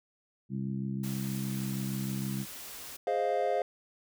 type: harmonic tone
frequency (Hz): 66.4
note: C2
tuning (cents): +26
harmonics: 2 / 3 / 4 / 5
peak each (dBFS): -35 / -34 / -44 / -45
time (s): 0.49-2.46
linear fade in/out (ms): 50
type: noise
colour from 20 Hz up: white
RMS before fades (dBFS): -44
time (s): 1.03-2.97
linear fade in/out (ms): 10
type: chord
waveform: triangle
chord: F minor seventh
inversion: first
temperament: equal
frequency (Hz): 415.3 / 523.3 / 622.3 / 698.5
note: Ab4 / C5 / Eb5 / F5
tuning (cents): 0 / 0 / 0 / 0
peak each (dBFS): -32 / -30 / -32 / -29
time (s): 3.07-3.62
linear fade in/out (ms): 2
effects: none